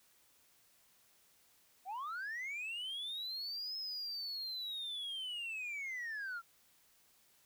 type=linear two-way sweep; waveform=sine; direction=up then down; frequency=703 to 5180 to 1340 Hz; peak=-37 dBFS; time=1.85-6.42 s; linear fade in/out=50 ms; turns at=3.77 s; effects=tanh soft clip ceiling -38 dBFS + white hiss -69 dBFS RMS until 7.45 s